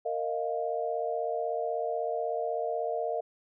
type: chord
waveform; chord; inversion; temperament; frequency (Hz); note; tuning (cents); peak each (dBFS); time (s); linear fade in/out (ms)
sine; Bb suspended fourth; none; equal with one note detuned; 462.4 / 622.3 / 698.5; Bb4 / Eb5 / F5; -14 / 0 / 0; -33; 0.05-3.21; 10
effects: none